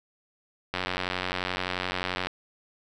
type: click train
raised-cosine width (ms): 0.3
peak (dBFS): -12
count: 141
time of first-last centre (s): 0.74-2.27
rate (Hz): 91.5
effects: none